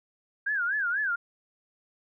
sine tone with vibrato, 1552 Hz, G6, 18 cents flat, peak -25 dBFS, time 0.46-1.16 s, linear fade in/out 10 ms, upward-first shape sine, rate 4.1 Hz, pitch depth 190 cents each way, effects none

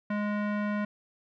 square tone with low-pass filter, 207.7 Hz, G#3, in tune, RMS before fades -30 dBFS, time 0.1-0.85 s, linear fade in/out 5 ms, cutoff 1800 Hz, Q 1.8, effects none

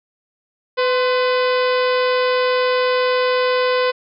harmonic tone with a mistuned harmonic, 502 Hz, B4, 28 cents sharp, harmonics 1 / 2 / 3 / 4 / 5 / 6 / 7 / 8 / 9 / 10, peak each -16 / -22 / -26 / -28 / -30 / -32 / -33 / -34 / -35 / -36 dBFS, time 0.77-3.92 s, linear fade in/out 20 ms, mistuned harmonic 2, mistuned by +61 cents, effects none

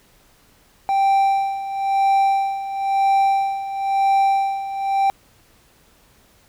triangle tone with tremolo, 784 Hz, G5, in tune, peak -11 dBFS, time 0.89-5.1 s, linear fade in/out 0 ms, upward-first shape sine, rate 0.99 Hz, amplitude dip 75%, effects pink hiss -55 dBFS RMS until 6.48 s

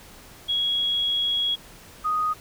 sine tone pair in turn, 3322 / 1244.3 Hz, G#7 / D#6, 0 / 0 cents, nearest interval octave + perfect fourth, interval 1700 cents, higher first, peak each -21 dBFS, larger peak neither, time 0.48-1.56 / 2.04-2.34 s, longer first, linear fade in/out 20 ms, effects pink hiss -47 dBFS RMS until 2.4 s

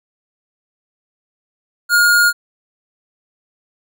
square tone, 1426 Hz, F6, 36 cents sharp, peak -10 dBFS, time 1.89-2.33 s, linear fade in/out 50 ms, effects none

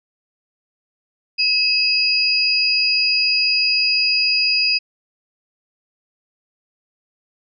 sine tone pair together, 2581 / 4893 Hz, E7 / D#8, -37 / -30 cents, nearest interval major seventh, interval 1107 cents, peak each -19 / -16 dBFS, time 1.38-4.79 s, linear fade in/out 20 ms, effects none

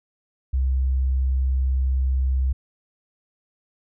sine tone, 65.4 Hz, C2, in tune, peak -18 dBFS, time 0.53-2.53 s, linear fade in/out 10 ms, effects none

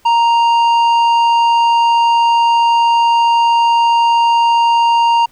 triangle tone with tanh clipping, 932.3 Hz, A#5, in tune, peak -10 dBFS, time 0.05-5.26 s, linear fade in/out 10 ms, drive 13 dB, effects pink hiss -52 dBFS RMS until 5.31 s

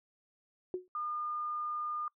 sine tone with exponential decay, 365.5 Hz, F#4, 21 cents flat, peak -29 dBFS, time 0.74-0.88 s, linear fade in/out 1 ms, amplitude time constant 30 ms
sine tone, 1213 Hz, D#6, 44 cents flat, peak -34 dBFS, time 0.95-2.08 s, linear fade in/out 2 ms
effects noise-tail reverb RT60 0.1 s tail -23 dB re dry

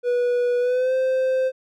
triangle tone with pitch glide, 488 to 520 Hz, B4 to C5, -21 to -11 cents, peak -16 dBFS, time 0.03-1.52 s, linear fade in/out 50 ms, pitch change +110 cents, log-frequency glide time 0.59-0.94 s, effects none

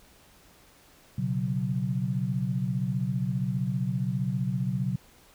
sine chord, B suspended second, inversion none, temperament equal, 123.47 / 138.59 / 185 Hz, B2 / C#3 / F#3, 0 / 0 / 0 cents, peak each -30 dBFS, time 1.18-4.96 s, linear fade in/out 5 ms, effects pink hiss -57 dBFS RMS until 5.34 s

